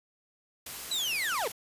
white noise, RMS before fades -40 dBFS, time 0.66-1.52 s, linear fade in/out 5 ms
35% pulse linear sweep, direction down, 4032 to 390 Hz, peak -27 dBFS, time 0.91-1.48 s, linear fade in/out 5 ms
effects resampled to 32000 Hz

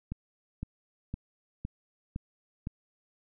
click train, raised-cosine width 5 ms, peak -22 dBFS, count 6, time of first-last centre 0.12-2.671 s, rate 1.96 Hz, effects none

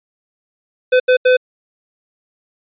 square tone bursts at uneven times, 506 Hz, B4, 42 cents sharp, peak -9 dBFS, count 3, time 0.92-1 / 1.08-1.17 / 1.25-1.37 s, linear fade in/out 10 ms, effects resampled to 8000 Hz

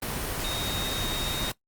sine tone in noise, 3729 Hz, A#7, in tune, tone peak -31 dBFS, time 0.44-1.5 s, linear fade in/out 5 ms, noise pink, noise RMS -31 dBFS, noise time 0.02-1.52 s, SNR -3 dB, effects noise-tail reverb RT60 0.1 s tail -18 dB re dry + Opus 32 kbps

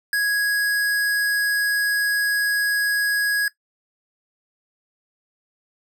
square tone, 1661.2 Hz, G#6, in tune, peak -19 dBFS, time 0.13-3.48 s, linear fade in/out 2 ms, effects noise-tail reverb RT60 0.1 s tail -18 dB re dry

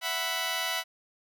10% pulse chord, E suspended second, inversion none, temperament just, 659.3 / 741.7 / 988.9 Hz, E5 / F#5 / B5, 0 / +4 / +2 cents, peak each -26 dBFS, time 0.01-0.84 s, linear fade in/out 50 ms, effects none

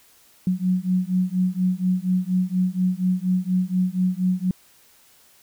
sine beating tone pair, 181.5 / 185.7 Hz, F#3 / F#3, -33 / +7 cents, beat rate 4.2 Hz, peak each -22 dBFS, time 0.47-4.51 s, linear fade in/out 2 ms, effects white hiss -55 dBFS RMS until 5.42 s

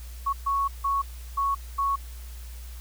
sine tone bursts at uneven times, 1108.7 Hz, C#6, in tune, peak -22 dBFS, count 5, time 0.26-0.33 / 0.46-0.68 / 0.84-1.02 / 1.37-1.55 / 1.78-1.96 s, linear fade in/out 10 ms, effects added 60 Hz sine -37 dBFS peak until 2.8 s + white hiss -50 dBFS RMS until 2.8 s

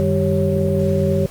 sine tone cluster, 93.4 / 153.3 / 197.2 / 390 / 553 Hz, F#2 / D#3 / G3 / G4 / C#5, +17 / -25 / +11 / -9 / -4 cents, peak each -21 dBFS, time 0-1.26 s, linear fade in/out 0 ms, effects pink hiss -41 dBFS RMS until 1.3 s + Opus 32 kbps

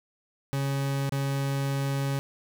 40% pulse tone with dropouts, 138 Hz, C#3, 7 cents flat, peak -25 dBFS, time 0.53-2.19 s, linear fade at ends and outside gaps 0 ms, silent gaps 1.094-1.122 s, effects none

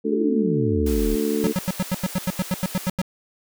harmonic tone, 73.42 Hz, D2, in tune, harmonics 3 / 4 / 5 / 6, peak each -25 / -25 / -29 / -24 dBFS, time 0.04-1.53 s, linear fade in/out 20 ms
sine exponential sweep, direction down, 440 to 35.17 Hz, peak -22 dBFS, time 0.1-1.16 s, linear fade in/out 20 ms
white high-pass noise, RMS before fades -36 dBFS, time 0.86-2.9 s, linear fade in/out 5 ms, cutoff 300 Hz, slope 24 dB/octave
square tone bursts, 185 Hz, F#3, in tune, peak -20 dBFS, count 14, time 1.44-3.016 s, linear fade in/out 0 ms, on 29 ms, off 90 ms
effects none

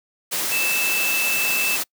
sine tone in noise, 2637 Hz, E7, in tune, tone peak -21 dBFS, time 0.51-1.77 s, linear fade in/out 20 ms, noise white, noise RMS -24 dBFS, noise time 0.31-1.84 s, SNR 0 dB, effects noise-tail reverb RT60 0.1 s tail -26 dB re dry + high-pass 200 Hz 12 dB/octave

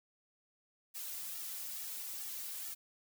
blue noise with flanger, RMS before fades -43 dBFS, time 0.94-2.75 s, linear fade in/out 20 ms, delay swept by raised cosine 1.9 to 3.2 ms, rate 2.3 Hz, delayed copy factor -0.8, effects none

